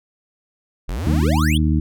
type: exponential sweep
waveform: square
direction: up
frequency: 34.99 to 3600 Hz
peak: -23 dBFS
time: 0.88-1.58 s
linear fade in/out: 10 ms
type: harmonic tone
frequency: 77.2 Hz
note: D#2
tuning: 13 cents flat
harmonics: 1 / 2 / 3 / 4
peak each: -17 / -20 / -22 / -23 dBFS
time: 1.06-1.8 s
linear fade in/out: 5 ms
effects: none